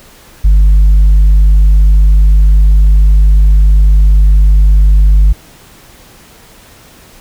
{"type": "tone with tanh clipping", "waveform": "sine", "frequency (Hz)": 49.99, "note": "G1", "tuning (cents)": 35, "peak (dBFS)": -3, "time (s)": [0.44, 5.33], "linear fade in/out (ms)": 10, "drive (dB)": 2, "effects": ["pink hiss -39 dBFS RMS until 7.2 s"]}